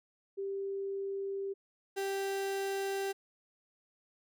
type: tone pair in turn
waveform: sine / 35% pulse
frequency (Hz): 393 / 391.6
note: G4 / G4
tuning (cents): +4 / -2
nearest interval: unison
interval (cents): 6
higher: first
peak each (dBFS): -34 / -31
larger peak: second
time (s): 0.37-1.54 / 1.96-3.13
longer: neither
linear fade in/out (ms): 20
effects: none